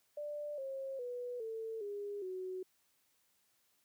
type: tone with pitch steps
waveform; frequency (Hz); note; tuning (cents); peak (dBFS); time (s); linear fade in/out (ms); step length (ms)
sine; 590 / 537.9 / 490.4 / 447.1 / 407.7 / 371.7; D5 / C5 / B4 / A4 / G#4 / F#4; +8 / +48 / -12 / +28 / -32 / +8; -39; 0.17-2.63; 5; 410
effects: white hiss -75 dBFS RMS until 3.84 s + high-pass 60 Hz 12 dB/octave